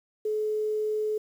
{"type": "tone with quantisation", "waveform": "sine", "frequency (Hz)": 428.3, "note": "A4", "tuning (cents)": -47, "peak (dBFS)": -25, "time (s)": [0.25, 1.18], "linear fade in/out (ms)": 5, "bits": 9, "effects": []}